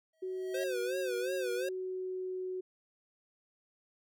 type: tone with exponential growth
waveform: square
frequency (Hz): 640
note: D#5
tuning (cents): +49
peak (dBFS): -37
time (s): 0.13-0.64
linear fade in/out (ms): 5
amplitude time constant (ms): 110
type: tone with pitch glide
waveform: sine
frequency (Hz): 373.1 to 370.3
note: F#4 to F#4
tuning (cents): +14 to +1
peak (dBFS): -35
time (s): 0.22-2.61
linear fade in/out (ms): 10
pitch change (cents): -13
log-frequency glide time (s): 1.46-2.5
type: tone with vibrato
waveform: square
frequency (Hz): 510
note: C5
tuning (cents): -44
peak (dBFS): -35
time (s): 0.54-1.69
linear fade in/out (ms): 5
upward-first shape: sine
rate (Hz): 2.8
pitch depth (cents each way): 120
effects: none